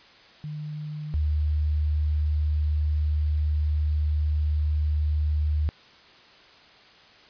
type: tone pair in turn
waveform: sine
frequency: 151.1 / 75.55 Hz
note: D3 / D2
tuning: +50 / +50 cents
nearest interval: octave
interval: 1200 cents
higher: first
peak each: -31 / -21 dBFS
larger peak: second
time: 0.44-1.14 / 1.14-5.69 s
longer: second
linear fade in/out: 0 ms
effects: white hiss -52 dBFS RMS until 7.29 s + resampled to 11025 Hz